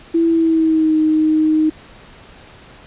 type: tone with pitch glide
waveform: sine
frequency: 331.9 to 311.5 Hz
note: E4 to D#4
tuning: +12 to +2 cents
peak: -11 dBFS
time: 0.14-1.7 s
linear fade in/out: 10 ms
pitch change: -110 cents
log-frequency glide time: 0.26-0.97 s
effects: pink hiss -42 dBFS RMS until 2.86 s + resampled to 8000 Hz